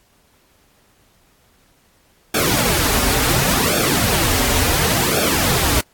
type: noise with flanger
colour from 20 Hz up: pink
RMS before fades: -17 dBFS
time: 2.34-5.81 s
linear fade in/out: 5 ms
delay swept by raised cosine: 1 to 6.1 ms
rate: 0.7 Hz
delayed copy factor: -0.9
effects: pink hiss -57 dBFS RMS until 5.93 s + AAC 64 kbps